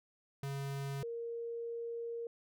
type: tone pair in turn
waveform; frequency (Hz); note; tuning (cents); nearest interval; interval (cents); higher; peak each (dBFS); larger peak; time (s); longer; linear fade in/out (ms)
square / sine; 138.59 / 466.2; C#3 / A#4; 0 / 0; octave + major sixth; 2100; second; -38 / -38; neither; 0.43-1.03 / 1.03-2.27; second; 2
effects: none